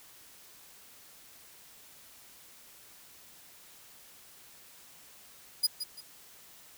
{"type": "tone with echo", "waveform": "sawtooth", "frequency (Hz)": 4927, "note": "D#8", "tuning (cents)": -18, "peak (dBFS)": -20, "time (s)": [5.63, 5.67], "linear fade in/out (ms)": 10, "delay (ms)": 170, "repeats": 2, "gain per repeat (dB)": -10, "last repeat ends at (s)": 6.01, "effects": ["white hiss -55 dBFS RMS until 6.77 s"]}